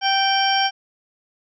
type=harmonic tone with a mistuned harmonic; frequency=781 Hz; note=G5; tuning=7 cents flat; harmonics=1 / 2 / 3 / 4 / 6 / 7; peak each=-19 / -24 / -28 / -23 / -32 / -24 dBFS; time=0.01-0.71 s; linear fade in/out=50 ms; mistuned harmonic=7; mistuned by=+30 cents; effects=none